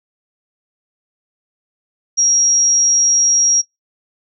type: tone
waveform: sine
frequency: 5650 Hz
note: F8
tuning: 19 cents sharp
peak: -10 dBFS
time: 2.17-3.62 s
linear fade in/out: 20 ms
effects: noise-tail reverb RT60 0.2 s tail -24 dB re dry